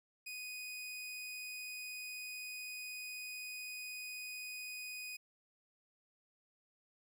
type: tone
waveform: sawtooth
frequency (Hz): 2489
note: D#7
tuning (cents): 0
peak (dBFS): -40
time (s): 0.26-5.17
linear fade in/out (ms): 10
effects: none